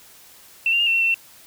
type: tone with pitch steps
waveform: sine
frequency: 2691 / 2776 / 2829 / 2699 / 2720 / 2691 / 2706 Hz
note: E7 / F7 / F7 / E7 / F7 / E7 / E7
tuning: +35 / -11 / +22 / +40 / -46 / +35 / +45 cents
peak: -16 dBFS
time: 0.66-1.143 s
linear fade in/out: 2 ms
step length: 69 ms
effects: white hiss -48 dBFS RMS until 1.46 s